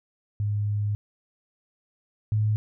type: tone pair in turn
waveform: sine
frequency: 103.7 / 106.99 Hz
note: G#2 / A2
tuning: -2 / -48 cents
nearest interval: minor second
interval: 54 cents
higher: second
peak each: -23 / -20 dBFS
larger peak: second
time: 0.4-0.95 / 2.32-2.56 s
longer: first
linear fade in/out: 0 ms
effects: none